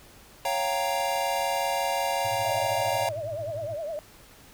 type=chord; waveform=square; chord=G half-diminished seventh; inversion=second; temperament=equal; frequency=554.4 / 698.5 / 784 / 932.3 Hz; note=Db5 / F5 / G5 / Bb5; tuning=0 / 0 / 0 / 0 cents; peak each=-32 / -31 / -32 / -31 dBFS; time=0.45-3.09 s; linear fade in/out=2 ms
type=tone with tremolo; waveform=triangle; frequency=109.1 Hz; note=A2; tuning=14 cents flat; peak=-33 dBFS; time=2.24-3.75 s; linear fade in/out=10 ms; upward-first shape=sine; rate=13 Hz; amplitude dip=90%
type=tone with vibrato; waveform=sine; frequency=622.3 Hz; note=D#5; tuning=in tune; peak=-30 dBFS; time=2.45-3.99 s; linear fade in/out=0 ms; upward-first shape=triangle; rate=9.8 Hz; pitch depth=160 cents each way
effects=pink hiss -52 dBFS RMS until 4.53 s